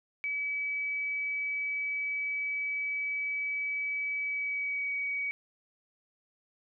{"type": "tone with pitch glide", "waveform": "sine", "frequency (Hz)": [2287, 2263], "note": ["D7", "C#7"], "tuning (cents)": [-47, 35], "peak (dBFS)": -30, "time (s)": [0.24, 5.31], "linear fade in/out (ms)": 0, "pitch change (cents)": -18, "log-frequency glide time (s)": [4.23, 4.92], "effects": []}